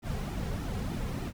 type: noise with flanger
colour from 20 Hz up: brown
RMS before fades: -34 dBFS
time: 0.02-1.33 s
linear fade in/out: 50 ms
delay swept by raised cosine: 1.8 to 3.4 ms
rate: 3.3 Hz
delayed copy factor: -0.7
effects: none